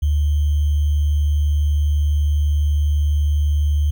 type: tone with sample-and-hold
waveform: sine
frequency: 74 Hz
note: D2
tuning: 14 cents sharp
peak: -14 dBFS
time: 0.02-3.91 s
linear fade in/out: 10 ms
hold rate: 3150 Hz
effects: none